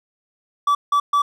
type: tone bursts at uneven times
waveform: triangle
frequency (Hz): 1153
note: D6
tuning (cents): -32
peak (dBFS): -12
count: 3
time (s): 0.67-0.75 / 0.92-1 / 1.13-1.22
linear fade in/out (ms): 5
effects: none